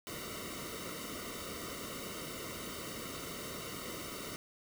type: noise with comb filter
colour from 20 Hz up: pink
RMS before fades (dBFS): -43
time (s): 0.07-4.36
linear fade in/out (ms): 0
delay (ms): 1.2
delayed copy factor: -0.9
effects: none